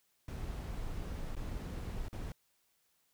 brown noise with dropouts, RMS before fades -40 dBFS, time 0.28-2.32 s, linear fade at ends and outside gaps 2 ms, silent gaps 1.352-1.365 / 2.084-2.128 s, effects white hiss -75 dBFS RMS until 3.13 s

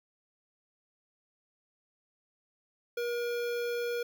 square tone with notch filter, 477.4 Hz, A#4, 41 cents sharp, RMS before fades -33 dBFS, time 2.97-4.03 s, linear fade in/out 5 ms, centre 8500 Hz, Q 1, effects none

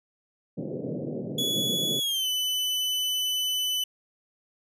pink band-pass noise, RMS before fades -33 dBFS, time 0.57-2 s, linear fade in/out 10 ms, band 130 to 560 Hz, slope 48 dB/octave
40% pulse tone with pitch glide, 3390 to 3003 Hz, G#7 to F#7, +35 to +25 cents, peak -24 dBFS, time 1.38-3.84 s, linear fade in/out 5 ms, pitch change -210 cents, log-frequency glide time 1.99-2.28 s
effects resampled to 32000 Hz

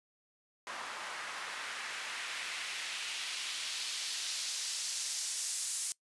white noise with band-pass filter sweep, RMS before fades -39 dBFS, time 0.67-5.92 s, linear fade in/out 0 ms, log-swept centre 1100 to 8000 Hz, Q 1.2, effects noise-tail reverb RT60 0.1 s tail -21 dB re dry + resampled to 24000 Hz

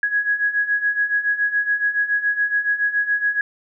sine beating tone pair, 1661.2 / 1668.3 Hz, G#6 / G#6, 0 / +7 cents, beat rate 7.1 Hz, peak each -23 / -19 dBFS, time 0.03-3.41 s, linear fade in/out 2 ms, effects none

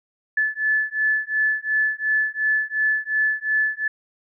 sine beating tone pair, 1732 / 1734.8 Hz, A6 / A6, -28 / -25 cents, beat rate 2.8 Hz, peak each -22 dBFS, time 0.37-3.88 s, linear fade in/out 5 ms, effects none

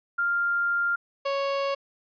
sine / 30% pulse tone pair in turn, 1396.9 / 554.4 Hz, F6 / C#5, 0 / 0 cents, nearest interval octave + major third, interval 1600 cents, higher first, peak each -22 dBFS, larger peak neither, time 0.18-0.96 / 1.25-1.75 s, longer first, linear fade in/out 10 ms, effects resampled to 11025 Hz

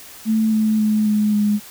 sine tone with pitch steps, 220 / 217 / 214 / 211 / 208.1 Hz, A3 / A3 / A3 / G#3 / G#3, 0 / -24 / -48 / +28 / +4 cents, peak -14 dBFS, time 0.25-1.6 s, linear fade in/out 50 ms, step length 270 ms, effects white hiss -40 dBFS RMS until 1.7 s

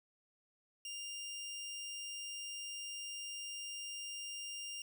20% pulse tone, 2800 Hz, F7, 4 cents sharp, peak -38 dBFS, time 0.85-4.82 s, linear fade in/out 2 ms, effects none

